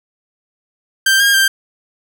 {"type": "tone with pitch steps", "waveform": "sawtooth", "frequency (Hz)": [1571, 1619, 1578], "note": ["G6", "G#6", "G6"], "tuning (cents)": [3, -45, 11], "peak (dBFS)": -6, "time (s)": [1.06, 1.48], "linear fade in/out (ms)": 5, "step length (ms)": 140, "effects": []}